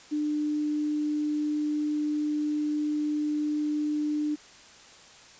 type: tone with quantisation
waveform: sine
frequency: 299.5 Hz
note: D4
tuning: 34 cents sharp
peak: -25 dBFS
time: 0.11-4.36 s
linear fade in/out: 20 ms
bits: 9
effects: white hiss -51 dBFS RMS until 5.39 s + resampled to 16000 Hz